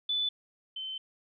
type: tone pair in turn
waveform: sine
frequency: 3489 / 3075 Hz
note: A7 / G7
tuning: -15 / -34 cents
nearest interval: major second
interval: 219 cents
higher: first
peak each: -27 / -35 dBFS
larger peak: first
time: 0.09-0.29 / 0.76-0.98 s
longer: second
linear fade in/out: 5 ms
effects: none